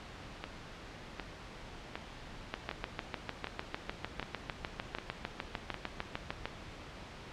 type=two click trains; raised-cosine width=0.3 ms; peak=-21 / -18 dBFS; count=8 / 27; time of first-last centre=0.44-5.743 / 2.54-6.456 s; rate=1.32 / 6.64 Hz; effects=pink hiss -48 dBFS RMS until 7.32 s + low-pass 4000 Hz 12 dB/octave